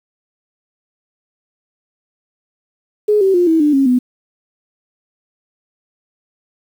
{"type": "tone with pitch steps", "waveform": "sine", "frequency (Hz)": [420, 385.1, 353.2, 323.9, 297, 272.3, 249.7], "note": ["G#4", "G4", "F4", "E4", "D4", "C#4", "B3"], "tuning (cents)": [19, -31, 20, -30, 20, -31, 19], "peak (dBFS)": -9, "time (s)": [3.08, 3.99], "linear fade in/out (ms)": 10, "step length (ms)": 130, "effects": ["7-bit"]}